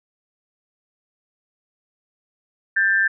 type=tone pair together; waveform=sine; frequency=1575.1 / 1768 Hz; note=G6 / A6; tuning=+8 / +8 cents; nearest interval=major second; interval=200 cents; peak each=-18 dBFS; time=2.76-3.08 s; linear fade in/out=10 ms; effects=none